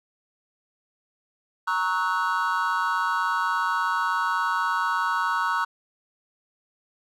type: chord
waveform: triangle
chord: F# dominant seventh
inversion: first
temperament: equal with one note detuned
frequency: 932.3 / 1108.7 / 1292.1 / 1480 Hz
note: A#5 / C#6 / E6 / F#6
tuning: 0 / 0 / -35 / 0 cents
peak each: -26 dBFS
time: 1.67-5.65 s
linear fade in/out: 10 ms
effects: none